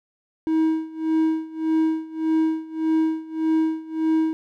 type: tone with tremolo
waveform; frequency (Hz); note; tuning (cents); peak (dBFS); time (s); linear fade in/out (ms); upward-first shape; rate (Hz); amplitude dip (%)
triangle; 318.8; D#4; +42; -14; 0.47-4.33; 0; sine; 1.7; 90
effects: none